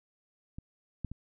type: clicks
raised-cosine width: 5 ms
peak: -29 / -22 / -28 dBFS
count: 3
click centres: 0.585 / 1.047 / 1.116 s
effects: none